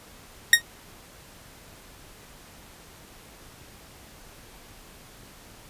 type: tone with exponential decay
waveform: sawtooth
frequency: 1865 Hz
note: A#6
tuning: in tune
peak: -4 dBFS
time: 0.53-0.62 s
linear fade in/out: 2 ms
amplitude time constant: 18 ms
effects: pink hiss -49 dBFS RMS until 5.69 s + resampled to 32000 Hz